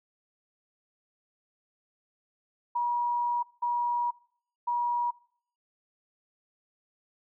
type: tone bursts at uneven times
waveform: sine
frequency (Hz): 960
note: B5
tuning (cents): -49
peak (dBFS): -25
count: 3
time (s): 2.75-3.43 / 3.62-4.11 / 4.67-5.11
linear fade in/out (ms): 10
effects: noise-tail reverb RT60 0.6 s tail -22 dB re dry